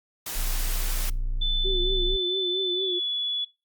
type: noise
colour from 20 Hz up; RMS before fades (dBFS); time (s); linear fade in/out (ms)
white; -33; 0.26-1.1; 5
type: tone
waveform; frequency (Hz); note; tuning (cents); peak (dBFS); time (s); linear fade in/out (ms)
triangle; 30.07; B0; -45; -22; 0.35-2.17; 20
type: tone with pitch glide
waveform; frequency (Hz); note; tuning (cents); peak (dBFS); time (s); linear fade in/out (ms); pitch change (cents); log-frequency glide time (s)
sine; 3515 to 3417; A7 to G#7; -2 to +49; -25; 1.41-3.45; 10; -49; 2.7-2.99
type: tone with vibrato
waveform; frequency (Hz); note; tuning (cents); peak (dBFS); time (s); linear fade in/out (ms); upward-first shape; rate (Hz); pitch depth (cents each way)
sine; 369.8; F#4; -1; -28; 1.64-3; 20; triangle; 4.4; 90
effects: noise-tail reverb RT60 0.3 s tail -24 dB re dry + Opus 48 kbps